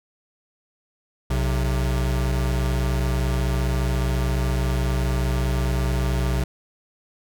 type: tone pair together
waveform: square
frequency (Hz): 61.73 / 130.81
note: B1 / C3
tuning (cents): 0 / 0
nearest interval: octave + minor second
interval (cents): 1300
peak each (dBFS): -22 / -26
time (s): 1.3-6.44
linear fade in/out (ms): 5
effects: none